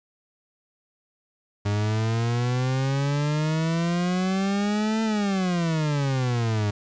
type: exponential two-way sweep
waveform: 40% pulse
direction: up then down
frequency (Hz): 101.6 to 223.5 to 101.6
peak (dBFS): -21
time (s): 1.65-6.71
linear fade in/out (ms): 10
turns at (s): 5.03
effects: resampled to 16000 Hz + 8-bit